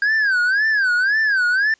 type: tone with vibrato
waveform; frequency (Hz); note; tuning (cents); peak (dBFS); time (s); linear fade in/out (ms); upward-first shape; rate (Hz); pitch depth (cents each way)
triangle; 1600; G6; +35; -13; 0.02-1.74; 2; sine; 1.9; 180
effects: white hiss -58 dBFS RMS until 1.79 s + resampled to 16000 Hz